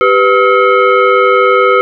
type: tone with frequency modulation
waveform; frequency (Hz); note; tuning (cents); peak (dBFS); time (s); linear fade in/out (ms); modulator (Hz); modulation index
sine; 392; G4; 0; -5; 0.01-1.81; 0; 889; 1.6
effects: none

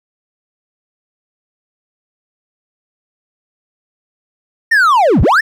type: linear two-way sweep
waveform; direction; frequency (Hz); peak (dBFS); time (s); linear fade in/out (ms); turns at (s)
triangle; down then up; 1866 to 41.2 to 1866; -5; 4.71-5.41; 10; 5.22
effects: none

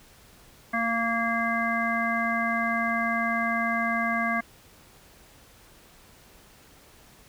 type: harmonic tone with a mistuned harmonic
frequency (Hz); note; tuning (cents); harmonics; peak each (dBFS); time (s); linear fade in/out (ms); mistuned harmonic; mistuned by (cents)
230; A#3; -23; 1 / 3 / 5 / 7 / 9; -30 / -30 / -30 / -30 / -30; 0.73-4.41; 10; 7; +22
effects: pink hiss -54 dBFS RMS until 7.28 s

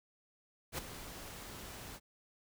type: noise with ADSR envelope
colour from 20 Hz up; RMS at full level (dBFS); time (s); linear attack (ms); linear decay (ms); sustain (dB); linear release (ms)
pink; -37; 0.72-2; 61; 12; -11; 49
effects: none

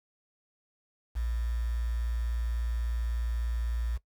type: tone with quantisation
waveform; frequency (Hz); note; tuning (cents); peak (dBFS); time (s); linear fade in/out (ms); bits
sine; 58.2; A#1; -2; -28; 1.15-3.98; 20; 8
effects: noise-tail reverb RT60 0.1 s tail -18 dB re dry

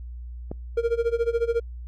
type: click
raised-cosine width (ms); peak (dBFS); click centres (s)
2; -18; 0.515
type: tone with tremolo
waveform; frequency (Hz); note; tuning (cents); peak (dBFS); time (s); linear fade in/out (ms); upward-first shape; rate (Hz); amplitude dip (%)
triangle; 466.2; A#4; 0; -16; 0.77-1.6; 5; sine; 14; 90
effects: added 60 Hz sine -34 dBFS peak until 1.87 s + Opus 48 kbps

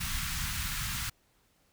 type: band-stop noise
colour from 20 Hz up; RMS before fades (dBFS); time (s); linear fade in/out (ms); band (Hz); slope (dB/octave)
pink; -34; 0-1.1; 10; 170 to 1200; 24
effects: pink hiss -69 dBFS RMS until 1.72 s

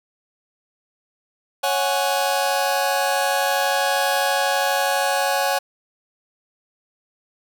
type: chord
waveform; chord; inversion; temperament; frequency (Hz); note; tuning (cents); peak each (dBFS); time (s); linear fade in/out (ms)
sawtooth; C# suspended fourth; none; just; 554.4 / 739.2 / 831.5; C#5 / F#5 / G#5; 0 / -2 / +2; -19; 1.63-5.59; 10
effects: none

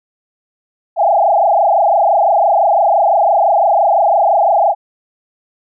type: tone with frequency modulation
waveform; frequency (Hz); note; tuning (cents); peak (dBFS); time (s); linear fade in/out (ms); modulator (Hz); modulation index
sine; 740; F#5; 0; -8; 0.96-4.75; 50; 25.9; 3.7
effects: none

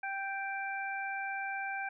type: harmonic tone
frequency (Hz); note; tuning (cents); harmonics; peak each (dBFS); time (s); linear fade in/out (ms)
784; G5; 0; 1 / 2 / 3; -38 / -38 / -41; 0.03-1.89; 5
effects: none

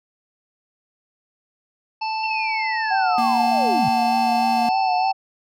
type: harmonic tone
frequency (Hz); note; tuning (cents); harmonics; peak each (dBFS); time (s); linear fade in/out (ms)
880; A5; 0; 1 / 3 / 5 / 6; -23 / -31 / -35 / -37; 2.01-5.12; 10
type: linear sweep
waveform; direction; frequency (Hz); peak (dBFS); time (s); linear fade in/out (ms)
sine; down; 2728 to 114.5; -24; 2.23-3.89; 5
type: tone with vibrato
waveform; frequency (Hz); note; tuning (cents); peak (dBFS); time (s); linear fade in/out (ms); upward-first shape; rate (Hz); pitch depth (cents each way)
sine; 750; F#5; +23; -18; 2.9-5.13; 20; sine; 3.3; 56
type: tone with pitch glide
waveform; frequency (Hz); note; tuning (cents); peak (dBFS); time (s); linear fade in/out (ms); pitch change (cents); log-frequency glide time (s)
square; 233.6 to 232.3; A#3 to A#3; +4 to -6; -25; 3.18-4.69; 2; -10; 3.38-3.77
effects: none

